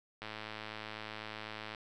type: click train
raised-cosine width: 0.3 ms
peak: -26 dBFS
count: 166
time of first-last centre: 0.22-1.748 s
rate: 108 Hz
effects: none